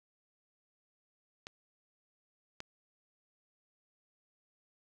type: clicks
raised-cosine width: 0.2 ms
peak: -26 / -24 dBFS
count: 2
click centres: 1.469 / 2.604 s
effects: none